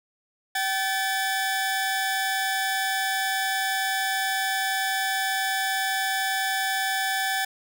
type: tone pair together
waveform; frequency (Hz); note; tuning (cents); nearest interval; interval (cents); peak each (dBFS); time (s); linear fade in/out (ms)
sawtooth; 769.1 / 1738; G5 / A6; -33 / -22; octave + major second; 1411; -23; 0.55-7.45; 5
effects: none